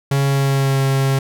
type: tone with pitch glide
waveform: 45% pulse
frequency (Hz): 138.59 to 135.5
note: C#3 to C#3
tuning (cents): 0 to -39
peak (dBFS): -14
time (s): 0.11-1.19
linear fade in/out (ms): 5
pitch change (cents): -39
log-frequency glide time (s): 0.26-0.8
effects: none